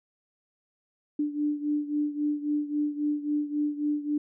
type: beating tone pair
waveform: sine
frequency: 294.7 / 298.4 Hz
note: D4 / D4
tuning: +6 / +28 cents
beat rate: 3.7 Hz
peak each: -27 / -31 dBFS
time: 1.19-4.18 s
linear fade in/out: 5 ms
effects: none